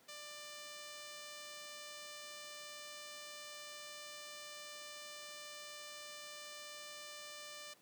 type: tone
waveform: 5% pulse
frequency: 593 Hz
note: D5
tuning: 17 cents sharp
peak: -37 dBFS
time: 0.08-7.74 s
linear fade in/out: 10 ms
effects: pink hiss -67 dBFS RMS until 7.81 s + high-pass 200 Hz 12 dB/octave